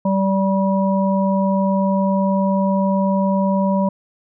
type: harmonic tone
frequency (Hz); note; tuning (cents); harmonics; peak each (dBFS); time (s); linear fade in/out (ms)
193.6; G3; -21; 1 / 3 / 5; -16 / -21 / -23; 0.05-3.89; 5
effects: none